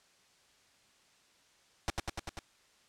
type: noise with echo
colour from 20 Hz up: pink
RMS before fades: -31 dBFS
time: 1.88-1.9 s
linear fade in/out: 0 ms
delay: 98 ms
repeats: 5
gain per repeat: -2 dB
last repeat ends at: 2.39 s
effects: white hiss -66 dBFS RMS until 2.88 s + low-pass 7000 Hz 12 dB/octave